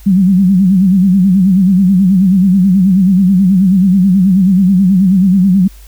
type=tone with vibrato; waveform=sine; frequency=188.9 Hz; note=F#3; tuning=36 cents sharp; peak=-5 dBFS; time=0.06-5.68 s; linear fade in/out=10 ms; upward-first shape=sine; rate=9.3 Hz; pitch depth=110 cents each way; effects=added 50 Hz sine -33 dBFS peak until 5.87 s + white hiss -44 dBFS RMS until 5.87 s